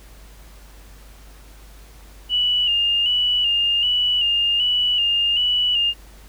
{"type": "tone with vibrato", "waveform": "sine", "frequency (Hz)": 2885, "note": "F#7", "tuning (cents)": -44, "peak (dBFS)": -16, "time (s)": [2.29, 5.94], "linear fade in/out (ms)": 50, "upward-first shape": "square", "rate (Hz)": 1.3, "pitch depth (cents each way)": 40, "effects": ["added 50 Hz sine -42 dBFS peak until 6.28 s", "pink hiss -49 dBFS RMS until 6.28 s"]}